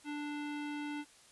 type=tone with low-pass filter; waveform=square; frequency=294.1 Hz; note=D4; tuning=3 cents sharp; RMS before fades=-40 dBFS; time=0.04-1.05 s; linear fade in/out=50 ms; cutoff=2800 Hz; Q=1.8; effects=white hiss -61 dBFS RMS until 1.31 s + resampled to 24000 Hz